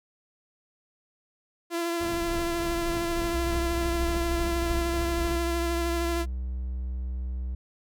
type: tone with vibrato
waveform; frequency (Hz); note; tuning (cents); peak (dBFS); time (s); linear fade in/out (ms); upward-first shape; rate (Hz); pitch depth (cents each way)
sawtooth; 339.6; F4; -48; -23; 1.7-6.26; 50; triangle; 13; 22
type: noise with tremolo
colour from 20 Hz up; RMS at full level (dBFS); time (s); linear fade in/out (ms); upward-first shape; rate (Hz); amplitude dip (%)
brown; -33; 2-5.38; 10; triangle; 3.4; 45
type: tone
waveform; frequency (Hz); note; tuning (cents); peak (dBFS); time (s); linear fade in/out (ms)
triangle; 62.9; B1; +32; -27; 3.33-7.55; 5
effects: none